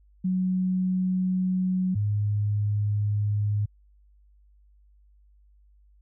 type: tone pair in turn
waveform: sine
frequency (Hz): 185 / 103.83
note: F#3 / G#2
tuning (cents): 0 / 0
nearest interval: minor seventh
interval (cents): 1000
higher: first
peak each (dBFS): -22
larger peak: neither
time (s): 0.24-1.95 / 1.95-3.66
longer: neither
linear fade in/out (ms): 10
effects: added 50 Hz sine -55 dBFS peak until 6.01 s